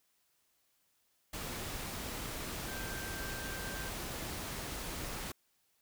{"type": "tone in noise", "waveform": "sine", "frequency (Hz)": 1568, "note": "G6", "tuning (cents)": 0, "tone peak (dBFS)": -45, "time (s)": [2.68, 3.89], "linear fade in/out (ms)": 5, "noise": "pink", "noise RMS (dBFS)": -41, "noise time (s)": [1.33, 5.32], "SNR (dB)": -7, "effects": ["white hiss -75 dBFS RMS until 5.81 s"]}